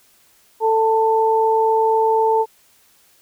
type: tone pair together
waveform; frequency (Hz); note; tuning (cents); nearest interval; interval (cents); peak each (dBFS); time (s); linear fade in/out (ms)
sine; 444 / 888; A4 / A5; +16 / +16; octave; 1200; -16; 0.6-2.46; 50
effects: white hiss -55 dBFS RMS until 3.21 s